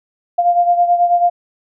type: beating tone pair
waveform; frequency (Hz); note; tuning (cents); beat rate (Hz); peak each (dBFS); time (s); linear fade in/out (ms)
sine; 698.5 / 707.7; F5 / F5; 0 / +23; 9.2; -11 / -17; 0.38-1.3; 10
effects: none